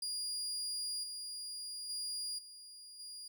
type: tone with level steps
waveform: 30% pulse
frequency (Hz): 4842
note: D#8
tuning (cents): -48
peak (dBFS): -34 / -39 / -35 / -48 / -43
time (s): 0.02-3.28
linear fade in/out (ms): 5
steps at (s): 1.03 / 1.89 / 2.38 / 2.99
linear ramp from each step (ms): 10
effects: none